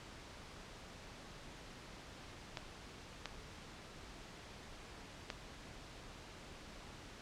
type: clicks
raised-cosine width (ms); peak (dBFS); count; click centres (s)
0.2; -23; 3; 2.572 / 3.257 / 5.302
effects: pink hiss -53 dBFS RMS until 7.21 s + low-pass 6000 Hz 12 dB/octave